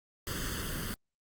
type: noise with comb filter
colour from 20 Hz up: pink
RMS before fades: -36 dBFS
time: 0.27-0.94 s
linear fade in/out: 0 ms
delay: 0.63 ms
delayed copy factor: +0.75
effects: Opus 48 kbps